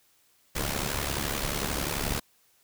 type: noise with amplitude modulation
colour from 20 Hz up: pink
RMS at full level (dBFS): -27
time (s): 0.55-2.2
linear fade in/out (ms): 10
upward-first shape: sine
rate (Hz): 71.4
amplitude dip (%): 75
effects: white hiss -65 dBFS RMS until 2.63 s